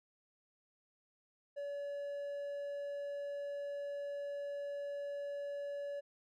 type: tone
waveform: triangle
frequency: 570 Hz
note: C#5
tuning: 48 cents sharp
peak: -37 dBFS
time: 1.56-6.01 s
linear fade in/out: 20 ms
effects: none